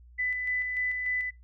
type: tone with tremolo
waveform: sine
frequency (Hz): 1998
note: B6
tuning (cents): +20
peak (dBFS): -26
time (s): 0.18-1.31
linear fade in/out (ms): 20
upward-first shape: square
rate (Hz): 3.4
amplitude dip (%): 35
effects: noise-tail reverb RT60 0.2 s tail -25 dB re dry + added 60 Hz sine -50 dBFS peak until 1.43 s